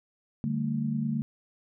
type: chord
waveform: sine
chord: D suspended fourth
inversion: none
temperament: equal with one note detuned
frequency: 146.83 / 196 / 225 Hz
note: D3 / G3 / A3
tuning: 0 / 0 / +39 cents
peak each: -31 / -34 / -29 dBFS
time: 0.44-1.22 s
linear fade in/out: 0 ms
effects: none